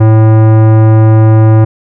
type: tone with tanh clipping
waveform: sine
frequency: 110 Hz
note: A2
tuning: in tune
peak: -4 dBFS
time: 0-1.65 s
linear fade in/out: 10 ms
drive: 18 dB
effects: none